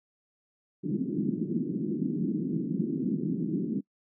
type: band-pass noise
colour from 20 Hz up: pink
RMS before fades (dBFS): -30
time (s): 0.83-3.81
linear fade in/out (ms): 20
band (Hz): 160 to 340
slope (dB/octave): 48
effects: noise-tail reverb RT60 0.1 s tail -24 dB re dry